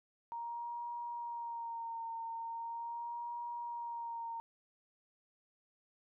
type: tone with vibrato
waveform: sine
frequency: 932.3 Hz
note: A#5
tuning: in tune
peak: -39 dBFS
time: 0.32-4.4 s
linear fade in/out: 0 ms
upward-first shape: sine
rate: 0.4 Hz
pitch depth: 33 cents each way
effects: none